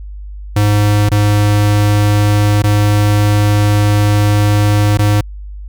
square tone with dropouts, 103.83 Hz, G#2, in tune, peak -9 dBFS, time 0.56-5.21 s, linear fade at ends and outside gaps 5 ms, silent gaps 1.091-1.115 / 2.622-2.638 / 4.974-4.989 s, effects added 50 Hz sine -25 dBFS peak until 5.68 s

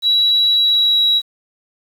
sine tone with pitch glide, 3904 to 3879 Hz, B7 to B7, -21 to -32 cents, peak -10 dBFS, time 0.02-1.22 s, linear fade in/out 50 ms, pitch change -11 cents, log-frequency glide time 0.53-1.03 s, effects tanh soft clip ceiling -6 dBFS + 7-bit

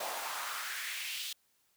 pink noise with high-pass filter sweep, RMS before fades -39 dBFS, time 0-1.33 s, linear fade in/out 5 ms, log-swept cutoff 630 to 3500 Hz, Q 2.5, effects white hiss -73 dBFS RMS until 1.76 s

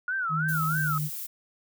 sine tone with vibrato, 1415 Hz, F6, 22 cents sharp, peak -26 dBFS, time 0.08-0.98 s, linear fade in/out 2 ms, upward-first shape sine, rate 3.1 Hz, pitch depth 180 cents each way
sine tone with pitch glide, 156.6 to 151.27 Hz, D#3 to D#3, +11 to -48 cents, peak -27 dBFS, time 0.29-1.1 s, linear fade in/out 50 ms, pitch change -59 cents, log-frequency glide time 0.74-0.81 s
violet noise, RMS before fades -36 dBFS, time 0.48-1.27 s, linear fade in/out 10 ms
effects none

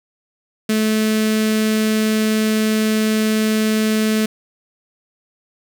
sawtooth tone with notch filter, 217.1 Hz, A3, 23 cents flat, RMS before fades -17 dBFS, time 0.69-4.26 s, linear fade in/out 5 ms, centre 900 Hz, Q 0.94, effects 7-bit

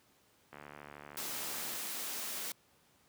click train, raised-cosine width 0.5 ms, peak -33 dBFS, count 91, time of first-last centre 0.53-1.761 s, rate 73.1 Hz
white high-pass noise, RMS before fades -40 dBFS, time 1.17-2.52 s, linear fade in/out 2 ms, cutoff 170 Hz, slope 96 dB/octave
effects pink hiss -68 dBFS RMS until 3.08 s + high-pass 100 Hz 12 dB/octave

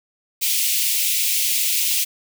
white high-pass noise, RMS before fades -20 dBFS, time 0.41-2.05 s, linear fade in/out 20 ms, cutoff 2200 Hz, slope 48 dB/octave, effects none

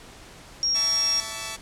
sine tone, 5588 Hz, F8, in tune, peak -20 dBFS, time 0.63-1.2 s, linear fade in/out 0 ms
5% pulse chord, A major, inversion second, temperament equal with one note detuned, 659.3 / 880 / 1136.6 Hz, E5 / A5 / C#6, 0 / 0 / +43 cents, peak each -25 / -24 / -22 dBFS, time 0.74-1.57 s, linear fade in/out 20 ms
effects pink hiss -46 dBFS RMS until 1.61 s + low-pass 9000 Hz 12 dB/octave

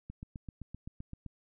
click train, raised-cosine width 5 ms, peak -30 dBFS, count 10, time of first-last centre 0.1-1.263 s, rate 7.74 Hz, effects none

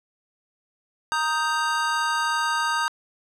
square chord, Eb major, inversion second, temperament equal, 932.3 / 1244.5 / 1568 Hz, Bb5 / Eb6 / G6, 0 / 0 / 0 cents, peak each -27 dBFS, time 1.12-2.88 s, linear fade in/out 0 ms, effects low-pass 8000 Hz 12 dB/octave + 9-bit

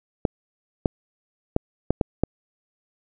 clicks, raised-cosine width 2 ms, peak -5 dBFS, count 6, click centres 0.252 / 0.858 / 1.564 / 1.906 / 2.012 / 2.236 s, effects none

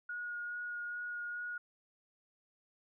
sine tone with vibrato, 1442 Hz, F#6, 45 cents flat, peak -38 dBFS, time 0.09-1.58 s, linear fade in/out 5 ms, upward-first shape sine, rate 2.4 Hz, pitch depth 11 cents each way, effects none

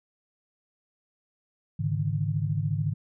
sine tone cluster, 104 / 142 / 155.8 Hz, G#2 / C#3 / D#3, +3 / +42 / +3 cents, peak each -29 dBFS, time 1.79-2.94 s, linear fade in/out 10 ms, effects none

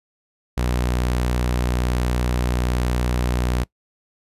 sawtooth tone, 61.2 Hz, B1, 15 cents flat, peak -15 dBFS, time 0.57-3.64 s, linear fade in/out 10 ms, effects noise-tail reverb RT60 0.1 s tail -22 dB re dry + resampled to 32000 Hz

